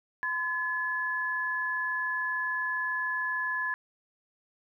sine tone pair together, 1018 / 1709 Hz, C6 / G#6, -48 / +49 cents, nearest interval major sixth, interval 897 cents, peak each -34 / -29 dBFS, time 0.23-3.74 s, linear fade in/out 0 ms, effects 11-bit

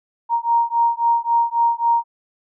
sine beating tone pair, 932.3 / 936 Hz, A#5 / A#5, 0 / +7 cents, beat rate 3.7 Hz, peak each -18 dBFS, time 0.29-2.04 s, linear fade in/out 50 ms, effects none

